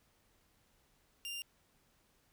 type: tone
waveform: sawtooth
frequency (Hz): 2794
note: F7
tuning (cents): 0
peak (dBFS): -37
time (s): 1.25-1.42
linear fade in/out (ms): 0
effects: pink hiss -72 dBFS RMS until 2.32 s